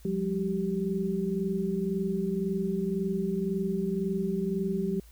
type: tone cluster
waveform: sine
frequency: 178.8 / 200.7 / 388.1 Hz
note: F3 / G3 / G4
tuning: +41 / +41 / -17 cents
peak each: -31 dBFS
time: 0.05-5 s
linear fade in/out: 2 ms
effects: added 55 Hz sine -50 dBFS peak until 5.11 s + white hiss -60 dBFS RMS until 5.11 s